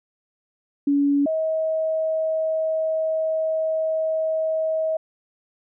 sine tone pair in turn, 283.7 / 636.9 Hz, C#4 / D#5, +40 / +40 cents, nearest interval octave + major second, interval 1400 cents, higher second, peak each -16 / -20 dBFS, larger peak first, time 0.87-1.26 / 1.26-4.97 s, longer second, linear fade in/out 5 ms, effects none

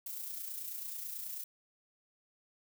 violet noise with amplitude modulation, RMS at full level -40 dBFS, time 0.06-1.44 s, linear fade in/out 5 ms, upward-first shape sine, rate 29.2 Hz, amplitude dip 45%, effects none

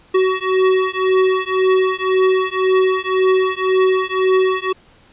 square beating tone pair, 374.4 / 376.3 Hz, F#4 / F#4, +20 / +29 cents, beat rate 1.9 Hz, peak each -17 dBFS, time 0.14-4.73 s, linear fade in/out 10 ms, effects pink hiss -50 dBFS RMS until 5.12 s + resampled to 8000 Hz

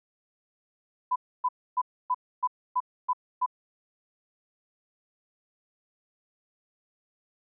sine tone bursts, 1000 Hz, B5, 21 cents sharp, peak -22 dBFS, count 8, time 1.11-3.462 s, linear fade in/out 10 ms, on 49 ms, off 280 ms, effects none

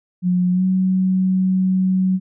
sine tone with pitch glide, 180.1 to 186.99 Hz, F#3 to F#3, -46 to +19 cents, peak -14 dBFS, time 0.22-2.2 s, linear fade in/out 50 ms, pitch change +65 cents, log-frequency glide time 0.52-0.64 s, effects none

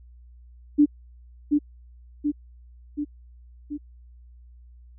sine tone with echo, 293.7 Hz, D4, in tune, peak -12 dBFS, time 0.78-0.86 s, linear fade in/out 20 ms, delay 730 ms, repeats 4, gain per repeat -4 dB, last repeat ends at 3.78 s, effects added 60 Hz sine -46 dBFS peak until 4.98 s

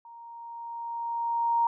sine tone with level ramp, 933 Hz, A#5, 1 cent sharp, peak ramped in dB -45 to -20 dBFS, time 0.05-1.67 s, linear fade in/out 2 ms, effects none

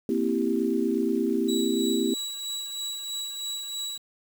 sine chord, C dominant seventh, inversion third, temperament equal, 233.1 / 261.6 / 329.6 / 392 Hz, Bb3 / C4 / E4 / G4, 0 / 0 / 0 / 0 cents, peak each -28 dBFS, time 0.09-2.14 s, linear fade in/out 2 ms
30% pulse tone with tremolo, 3905 Hz, B7, 20 cents flat, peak -27 dBFS, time 1.48-3.98 s, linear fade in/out 10 ms, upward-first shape sine, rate 3.1 Hz, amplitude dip 40%
effects 8-bit

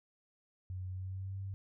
sine tone with pitch glide, 92.5 to 97.15 Hz, F#2 to G2, 0 to -15 cents, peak -38 dBFS, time 0.7-1.54 s, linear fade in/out 0 ms, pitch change +85 cents, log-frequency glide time 0.9-1.39 s, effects none

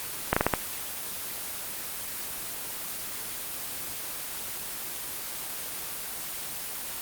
slowing click train, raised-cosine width 0.5 ms, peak -5 dBFS, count 5, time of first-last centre 0.33-0.538 s, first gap 35 ms, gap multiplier 1.27, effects white hiss -35 dBFS RMS until 7.01 s + Opus 24 kbps

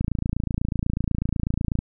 click train, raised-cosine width 5 ms, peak -11 dBFS, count 51, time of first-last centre 0.01-1.789 s, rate 28.1 Hz, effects none

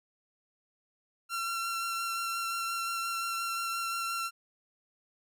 sawtooth tone with vibrato, 1361 Hz, F6, 45 cents flat, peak -28 dBFS, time 1.29-4.31 s, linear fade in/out 50 ms, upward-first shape sine, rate 5.7 Hz, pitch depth 12 cents each way, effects none

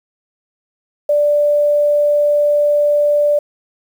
sine tone, 587.3 Hz, D5, in tune, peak -10 dBFS, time 1.09-3.39 s, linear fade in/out 5 ms, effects 7-bit

